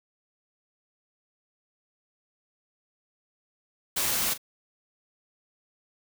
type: noise with echo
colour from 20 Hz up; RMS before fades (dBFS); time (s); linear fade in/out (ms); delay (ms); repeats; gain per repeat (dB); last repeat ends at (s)
white; -27; 3.96-4.34; 10; 39; 1; -14; 4.379
effects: none